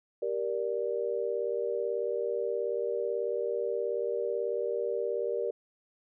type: chord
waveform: sine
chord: G minor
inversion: none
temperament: just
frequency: 392 / 470.4 / 588 Hz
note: G4 / Bb4 / D5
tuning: 0 / +16 / +2 cents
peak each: -34 / -31 / -35 dBFS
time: 0.22-5.51 s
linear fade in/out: 5 ms
effects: none